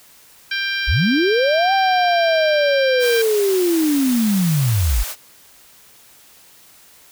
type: harmonic tone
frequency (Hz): 790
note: G5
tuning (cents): +13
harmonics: 2 / 3 / 4 / 5 / 6 / 7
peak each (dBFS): -22 / -26 / -28 / -30 / -32 / -33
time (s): 0.51-3.22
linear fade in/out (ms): 5
type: linear two-way sweep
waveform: sine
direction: up then down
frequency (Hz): 41.39 to 784 to 41.39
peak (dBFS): -14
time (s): 0.87-5.04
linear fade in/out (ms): 20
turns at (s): 1.73
type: high-pass noise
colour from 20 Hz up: white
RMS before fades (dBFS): -28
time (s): 2.99-5.16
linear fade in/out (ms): 50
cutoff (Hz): 470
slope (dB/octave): 24
effects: white hiss -48 dBFS RMS until 7.11 s